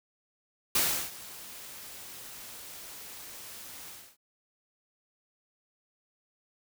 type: noise with ADSR envelope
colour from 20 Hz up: white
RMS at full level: -25 dBFS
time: 0.75-4.17 s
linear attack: 4 ms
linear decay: 350 ms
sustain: -20 dB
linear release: 280 ms
effects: none